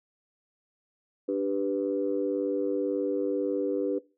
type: chord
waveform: sine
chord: G major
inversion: second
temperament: equal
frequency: 293.7 / 392 / 493.9 Hz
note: D4 / G4 / B4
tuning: 0 / 0 / 0 cents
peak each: -29 / -30 / -29 dBFS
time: 1.28-3.99 s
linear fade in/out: 10 ms
effects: noise-tail reverb RT60 0.3 s tail -20 dB re dry + tanh soft clip ceiling -16 dBFS